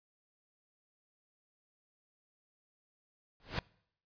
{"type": "noise with exponential growth", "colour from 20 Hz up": "pink", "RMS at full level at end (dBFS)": -31, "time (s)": [3.4, 3.59], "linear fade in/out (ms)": 0, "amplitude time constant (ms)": 41, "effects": ["noise-tail reverb RT60 0.7 s tail -25 dB re dry", "resampled to 11025 Hz"]}